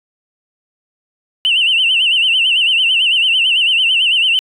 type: tone with vibrato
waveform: sine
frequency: 2879 Hz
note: F#7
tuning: 48 cents flat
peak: -9 dBFS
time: 1.45-4.39 s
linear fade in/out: 0 ms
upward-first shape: sine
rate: 9 Hz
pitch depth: 130 cents each way
effects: tanh soft clip ceiling -5 dBFS